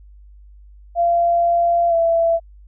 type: tone with pitch glide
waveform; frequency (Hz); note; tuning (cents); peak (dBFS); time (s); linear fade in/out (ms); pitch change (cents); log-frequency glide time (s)
sine; 687 to 667.8; F5 to E5; -29 to +22; -13; 0.95-2.4; 50; -49; 1.89-1.94
effects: added 50 Hz sine -41 dBFS peak until 2.67 s